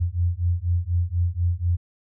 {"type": "beating tone pair", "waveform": "sine", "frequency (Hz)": [85.3, 89.4], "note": ["F2", "F2"], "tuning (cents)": [-40, 41], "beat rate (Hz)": 4.1, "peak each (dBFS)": -23, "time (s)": [0, 1.77], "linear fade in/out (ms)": 20, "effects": []}